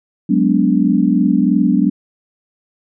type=chord; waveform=sine; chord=G# half-diminished seventh; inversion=third; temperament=equal with one note detuned; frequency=185 / 207.7 / 246.9 / 290 Hz; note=F#3 / G#3 / B3 / D4; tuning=0 / 0 / 0 / -22 cents; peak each=-16 dBFS; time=0.29-1.9 s; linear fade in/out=10 ms; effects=none